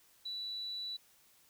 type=tone; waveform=sine; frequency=3951 Hz; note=B7; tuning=in tune; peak=-38 dBFS; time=0.25-0.97 s; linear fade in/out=10 ms; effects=white hiss -66 dBFS RMS until 1.49 s